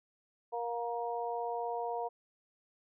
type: harmonic tone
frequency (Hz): 235.8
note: A#3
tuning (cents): +20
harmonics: 2 / 3 / 4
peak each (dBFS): -38 / -37 / -39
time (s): 0.52-2.09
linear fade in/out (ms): 20
effects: none